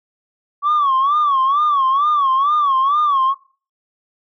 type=tone with vibrato; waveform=sine; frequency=1129 Hz; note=C#6; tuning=31 cents sharp; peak=-11 dBFS; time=0.62-3.35 s; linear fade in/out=50 ms; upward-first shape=sine; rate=2.2 Hz; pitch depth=130 cents each way; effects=noise-tail reverb RT60 0.4 s tail -22 dB re dry + tanh soft clip ceiling -10 dBFS